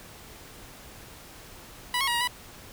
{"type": "tone with pitch steps", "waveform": "15% pulse", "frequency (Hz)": [982, 1090, 955, 949, 985], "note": ["B5", "C#6", "A#5", "A#5", "B5"], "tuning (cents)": [-10, -29, 42, 31, -5], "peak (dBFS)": -18, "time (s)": [1.94, 2.275], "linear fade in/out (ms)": 2, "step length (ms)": 67, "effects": ["pink hiss -47 dBFS RMS until 2.72 s"]}